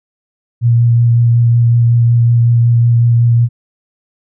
sine tone with vibrato, 118.1 Hz, A#2, 23 cents sharp, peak -6 dBFS, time 0.61-3.49 s, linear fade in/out 50 ms, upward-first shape triangle, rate 5.4 Hz, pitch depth 16 cents each way, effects none

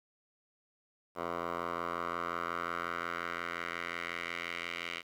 10% pulse tone with band-pass filter sweep, 85.6 Hz, F2, 34 cents flat, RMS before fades -38 dBFS, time 1.15-5.03 s, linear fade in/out 50 ms, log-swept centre 890 to 2500 Hz, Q 2.4, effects 10-bit

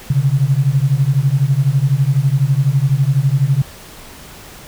sine beating tone pair, 131.1 / 143.1 Hz, C3 / D3, +4 / -45 cents, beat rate 12 Hz, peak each -14 dBFS, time 0.1-3.62 s, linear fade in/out 5 ms, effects pink hiss -37 dBFS RMS until 4.67 s

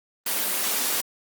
white high-pass noise, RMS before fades -25 dBFS, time 0.26-1.01 s, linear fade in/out 5 ms, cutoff 190 Hz, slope 96 dB/octave, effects Opus 24 kbps

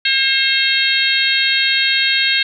harmonic tone, 536 Hz, C5, 42 cents sharp, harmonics 3 / 4 / 5 / 6 / 7 / 8, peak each -20 / -20 / -20 / -20 / -20 / -20 dBFS, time 0.05-2.43 s, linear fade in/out 5 ms, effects none

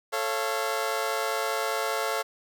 20% pulse chord, A augmented, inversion none, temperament just, 440 / 550 / 687.5 Hz, A4 / C#5 / E#5, 0 / -14 / -27 cents, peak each -26 dBFS, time 0.12-2.23 s, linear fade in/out 20 ms, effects none

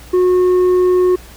triangle tone with tanh clipping, 363.8 Hz, F#4, 29 cents flat, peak -10 dBFS, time 0.13-1.16 s, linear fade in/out 10 ms, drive 9 dB, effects added 60 Hz sine -38 dBFS peak until 1.36 s + pink hiss -40 dBFS RMS until 1.36 s

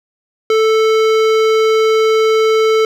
sine tone with hard clipping, 440 Hz, A4, in tune, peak -11 dBFS, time 0.5-2.85 s, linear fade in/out 2 ms, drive 17 dB, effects none

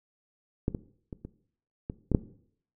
clicks, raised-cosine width 3 ms, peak -13 / -19 / -25 / -26 / -20 / -14 / -7 dBFS, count 7, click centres 0.681 / 0.748 / 1.128 / 1.25 / 1.899 / 2.117 / 2.148 s, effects noise-tail reverb RT60 0.6 s tail -17 dB re dry

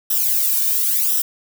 violet noise with flanger, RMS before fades -18 dBFS, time 0.1-1.22 s, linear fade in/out 5 ms, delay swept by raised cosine 0.44 to 1.54 ms, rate 0.95 Hz, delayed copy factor -0.95, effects none

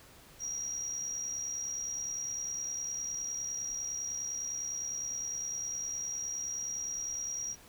triangle tone with amplitude modulation, 5710 Hz, F8, 37 cents sharp, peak -29 dBFS, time 0.39-7.56 s, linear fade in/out 50 ms, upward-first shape sine, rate 69.8 Hz, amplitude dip 60%, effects tanh soft clip ceiling -31 dBFS + pink hiss -56 dBFS RMS until 7.68 s

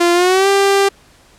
sawtooth tone with pitch glide, 346.3 to 395.5 Hz, F4 to G4, -15 to +15 cents, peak -6 dBFS, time 0-0.89 s, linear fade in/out 10 ms, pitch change +230 cents, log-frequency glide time 0.13-0.48 s, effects pink hiss -48 dBFS RMS until 1.38 s + low-pass 10000 Hz 12 dB/octave

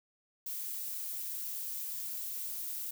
violet noise, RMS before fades -39 dBFS, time 0.46-2.91 s, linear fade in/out 5 ms, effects none

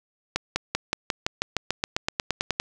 accelerating click train, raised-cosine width 0.2 ms, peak -6 dBFS, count 17, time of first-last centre 0.36-2.599 s, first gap 200 ms, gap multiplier 0.95, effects none

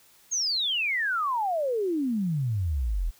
sine exponential sweep, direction down, 6645 to 37.61 Hz, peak -24 dBFS, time 0.31-3.11 s, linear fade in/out 20 ms, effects white hiss -58 dBFS RMS until 3.19 s

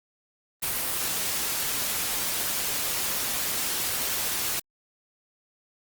white noise, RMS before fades -28 dBFS, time 0.62-4.6 s, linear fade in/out 10 ms, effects Opus 32 kbps

